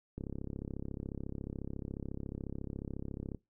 click train, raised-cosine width 3 ms, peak -27 dBFS, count 109, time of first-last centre 0.18-3.347 s, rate 34.1 Hz, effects noise-tail reverb RT60 0.2 s tail -21 dB re dry

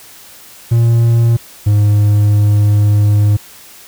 triangle tone pair in turn, 116.54 / 103.83 Hz, A#2 / G#2, 0 / 0 cents, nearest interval major second, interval 200 cents, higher first, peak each -5 dBFS, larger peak neither, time 0.71-1.37 / 1.66-3.37 s, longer second, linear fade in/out 10 ms, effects white hiss -38 dBFS RMS until 3.87 s

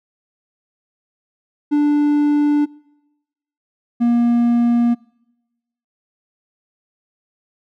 triangle tone pair in turn, 293.7 / 237.4 Hz, D4 / A#3, 0 / +32 cents, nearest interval major third, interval 368 cents, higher first, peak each -10 dBFS, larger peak neither, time 1.71-2.66 / 4-4.95 s, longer neither, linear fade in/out 20 ms, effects noise-tail reverb RT60 1.0 s tail -25 dB re dry

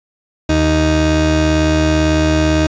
30% pulse tone pair together, 78 / 312 Hz, D#2 / D#4, +5 / +5 cents, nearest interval 2 octaves, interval 2400 cents, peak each -12 dBFS, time 0.49-2.67 s, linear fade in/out 5 ms, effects resampled to 16000 Hz + 7-bit

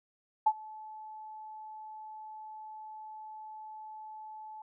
sine tone with ADSR envelope, 865 Hz, A5, 30 cents flat, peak -19 dBFS, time 0.46-4.62 s, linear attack 9 ms, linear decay 54 ms, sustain -24 dB, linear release 3 ms, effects none

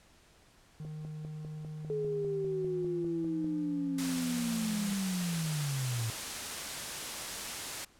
triangle tone with pitch glide, 154 to 171.86 Hz, D#3 to F3, -17 to -28 cents, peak -37 dBFS, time 0.8-4.93 s, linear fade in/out 0 ms, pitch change +189 cents, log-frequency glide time 2.3-3.58 s
click train, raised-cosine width 2 ms, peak -34 dBFS, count 14, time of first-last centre 0.85-3.445 s, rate 5.01 Hz
sine linear sweep, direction down, 429.2 to 110 Hz, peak -31 dBFS, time 1.9-6.1 s, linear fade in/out 0 ms
white noise, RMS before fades -38 dBFS, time 3.98-7.85 s, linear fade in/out 5 ms
effects pink hiss -62 dBFS RMS until 7.99 s + low-pass 10000 Hz 12 dB/octave

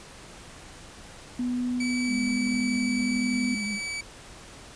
sine tone with pitch glide, 246.9 to 249.3 Hz, B3 to B3, 0 to +16 cents, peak -25 dBFS, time 1.39-3.55 s, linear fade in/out 5 ms, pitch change +16 cents, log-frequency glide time 1.55-2.2 s
sawtooth tone, 2294 Hz, D7, 41 cents flat, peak -27 dBFS, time 1.8-4.01 s, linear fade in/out 5 ms
sine tone with vibrato, 207.7 Hz, G#3, in tune, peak -30 dBFS, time 2.07-3.8 s, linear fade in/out 50 ms, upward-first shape triangle, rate 10 Hz, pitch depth 67 cents each way
effects pink hiss -46 dBFS RMS until 4.75 s + resampled to 22050 Hz

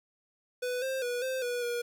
square tone with pitch steps, 496.6 / 528 / 487.1 / 521 / 486.9 / 478.6 Hz, B4 / C5 / B4 / C5 / B4 / A#4, +9 / +16 / -24 / -7 / -25 / +46 cents, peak -31 dBFS, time 0.62-1.82 s, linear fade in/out 10 ms, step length 200 ms, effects 10-bit

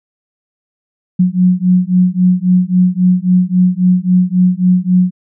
sine beating tone pair, 180 / 183.7 Hz, F#3 / F#3, -47 / -12 cents, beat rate 3.7 Hz, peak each -11 / -11 dBFS, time 1.19-5.11 s, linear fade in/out 10 ms, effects none

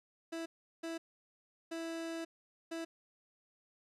30% pulse tone bursts at uneven times, 329.6 Hz, E4, in tune, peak -36 dBFS, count 4, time 0.32-0.46 / 0.83-0.98 / 1.71-2.25 / 2.71-2.85 s, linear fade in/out 10 ms, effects low-pass 9000 Hz 12 dB/octave + 13-bit

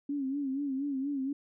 sine tone with vibrato, 275.7 Hz, C#4, 9 cents flat, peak -30 dBFS, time 0.09-1.33 s, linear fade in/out 5 ms, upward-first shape sine, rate 4.2 Hz, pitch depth 86 cents each way, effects none

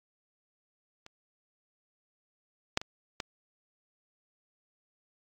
clicks, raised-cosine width 0.2 ms, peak -30 / -8 / -22 / -16 dBFS, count 4, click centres 1.064 / 2.774 / 2.815 / 3.202 s, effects AAC 48 kbps

